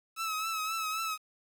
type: tone with vibrato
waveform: sawtooth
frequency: 1297 Hz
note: E6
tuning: 28 cents flat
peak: -28 dBFS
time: 0.16-1.18 s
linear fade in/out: 50 ms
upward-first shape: triangle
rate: 3.8 Hz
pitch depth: 55 cents each way
effects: 9-bit